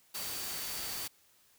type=tone in noise; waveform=sine; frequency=4585 Hz; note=D8; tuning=42 cents flat; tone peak=-46 dBFS; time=0.14-1.08 s; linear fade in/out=10 ms; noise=white; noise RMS=-39 dBFS; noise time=0.14-1.08 s; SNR=-10 dB; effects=white hiss -66 dBFS RMS until 1.58 s